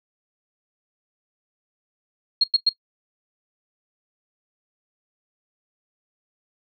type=tone bursts; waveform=sine; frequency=4272 Hz; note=C8; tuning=35 cents sharp; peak=-13 dBFS; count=3; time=2.41-2.692 s; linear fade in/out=5 ms; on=28 ms; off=99 ms; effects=noise-tail reverb RT60 0.1 s tail -17 dB re dry